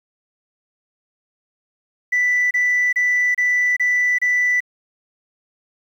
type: tone bursts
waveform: sine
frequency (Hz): 1979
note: B6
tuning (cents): +3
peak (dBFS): -13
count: 6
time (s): 2.12-4.605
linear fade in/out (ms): 10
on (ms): 390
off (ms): 29
effects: tanh soft clip ceiling -12 dBFS + 8-bit